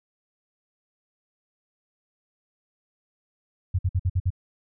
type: tone bursts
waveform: sine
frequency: 91.5 Hz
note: F#2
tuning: 19 cents flat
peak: -19 dBFS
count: 6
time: 3.74-4.304 s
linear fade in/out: 10 ms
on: 49 ms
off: 54 ms
effects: none